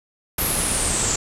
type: noise with low-pass filter sweep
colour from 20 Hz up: pink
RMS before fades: -22 dBFS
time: 0.38-1.16 s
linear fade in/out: 5 ms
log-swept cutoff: 12000 to 7200 Hz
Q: 7.8
effects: none